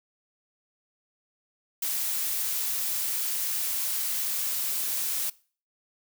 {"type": "noise", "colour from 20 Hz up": "blue", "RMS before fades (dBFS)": -29, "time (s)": [1.82, 5.3], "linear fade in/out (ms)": 5, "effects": ["noise-tail reverb RT60 0.4 s tail -21 dB re dry"]}